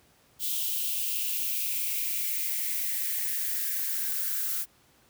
violet noise with high-pass filter sweep, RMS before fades -30 dBFS, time 0.39-4.66 s, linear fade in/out 50 ms, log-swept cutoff 3200 to 1400 Hz, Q 4.7, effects pink hiss -62 dBFS RMS until 5.09 s + high-pass 60 Hz 12 dB/octave

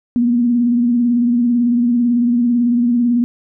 sine tone with vibrato, 240 Hz, B3, 49 cents flat, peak -11 dBFS, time 0.16-3.24 s, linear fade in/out 0 ms, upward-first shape sine, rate 18 Hz, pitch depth 47 cents each way, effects none

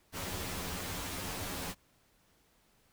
pink noise with comb filter, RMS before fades -39 dBFS, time 0.12-1.75 s, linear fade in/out 50 ms, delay 11 ms, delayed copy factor +0.95, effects pink hiss -69 dBFS RMS until 2.92 s

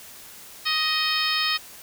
harmonic tone with a mistuned harmonic, 625 Hz, D#5, 8 cents sharp, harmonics 2 / 3 / 4 / 5 / 6 / 7 / 8, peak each -29 / -29 / -29 / -29 / -29 / -29 / -29 dBFS, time 0.65-1.58 s, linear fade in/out 20 ms, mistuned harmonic 8, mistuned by +52 cents, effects white hiss -44 dBFS RMS until 1.82 s

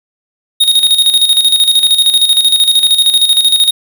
square tone with tremolo, 3729 Hz, A#7, in tune, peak -5 dBFS, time 0.6-3.71 s, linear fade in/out 10 ms, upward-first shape square, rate 13 Hz, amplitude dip 60%, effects 7-bit

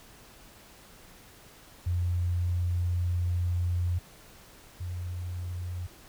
sine tone pair in turn, 88 / 88.97 Hz, F2 / F2, +14 / +33 cents, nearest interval unison, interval 19 cents, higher second, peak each -25 / -32 dBFS, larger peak first, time 1.86-3.99 / 4.8-5.87 s, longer first, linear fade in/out 10 ms, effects pink hiss -53 dBFS RMS until 6.08 s

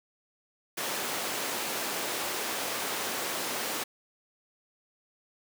pink high-pass noise, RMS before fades -33 dBFS, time 0.77-3.84 s, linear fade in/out 10 ms, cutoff 360 Hz, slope 12 dB/octave, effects none

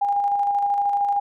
sine tone with tremolo, 809 Hz, G#5, 46 cents flat, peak -17 dBFS, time 0.01-1.2 s, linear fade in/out 10 ms, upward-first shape square, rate 13 Hz, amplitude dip 30%, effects none

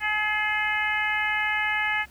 harmonic tone with a mistuned harmonic, 425.5 Hz, G#4, 42 cents sharp, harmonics 2 / 3 / 4 / 5 / 6 / 7, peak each -30 / -36 / -27 / -27 / -32 / -37 dBFS, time 0-2.06 s, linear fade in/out 50 ms, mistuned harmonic 5, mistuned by -15 cents, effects added 63 Hz sine -52 dBFS peak until 2.1 s + pink hiss -55 dBFS RMS until 2.1 s

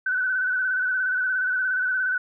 sine tone with vibrato, 1505 Hz, F#6, 29 cents sharp, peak -21 dBFS, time 0.06-2.18 s, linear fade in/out 5 ms, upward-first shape square, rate 17 Hz, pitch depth 32 cents each way, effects none

